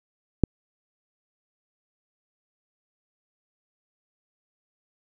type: click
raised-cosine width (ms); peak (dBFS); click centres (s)
3; -4; 0.437
effects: none